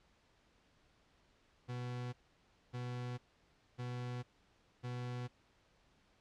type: tone bursts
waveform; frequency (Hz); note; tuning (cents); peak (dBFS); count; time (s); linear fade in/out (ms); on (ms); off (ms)
40% pulse; 123.3; B2; -2; -39; 4; 1.68-5.28; 20; 450; 600
effects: pink hiss -71 dBFS RMS until 6.2 s + low-pass 5000 Hz 12 dB/octave